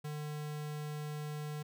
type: tone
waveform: square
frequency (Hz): 150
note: D3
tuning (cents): +37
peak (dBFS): -39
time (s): 0.04-1.63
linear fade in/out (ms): 10
effects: none